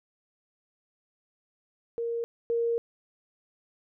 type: tone pair in turn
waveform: sine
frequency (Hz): 466.2 / 466.2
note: A#4 / A#4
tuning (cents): 0 / 0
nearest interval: unison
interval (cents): 0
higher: neither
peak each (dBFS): -28 / -24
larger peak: second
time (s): 1.98-2.24 / 2.5-2.78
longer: second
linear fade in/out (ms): 0
effects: none